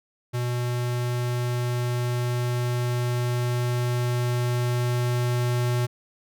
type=tone with level ramp; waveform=square; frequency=122.2 Hz; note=B2; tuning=18 cents flat; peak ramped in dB=-25 to -22 dBFS; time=0.33-5.87 s; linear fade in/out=20 ms; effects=none